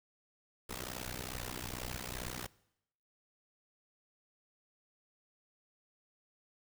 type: noise with amplitude modulation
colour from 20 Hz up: pink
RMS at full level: -38 dBFS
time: 0.69-2.47 s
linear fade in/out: 10 ms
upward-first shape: sine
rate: 62.3 Hz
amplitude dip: 100%
effects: noise-tail reverb RT60 0.8 s tail -22 dB re dry